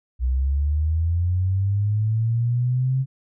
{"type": "linear sweep", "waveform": "sine", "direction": "up", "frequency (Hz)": [61, 134], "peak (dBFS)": -18, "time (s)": [0.19, 3.06], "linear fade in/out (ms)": 50, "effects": []}